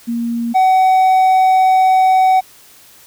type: tone pair in turn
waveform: sine / triangle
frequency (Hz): 234.1 / 752.7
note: A#3 / F#5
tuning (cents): +8 / +29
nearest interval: octave + minor sixth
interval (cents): 2021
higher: second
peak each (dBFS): -16 / -6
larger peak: second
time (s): 0.07-0.54 / 0.54-2.41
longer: second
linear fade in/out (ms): 20
effects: white hiss -44 dBFS RMS until 3.06 s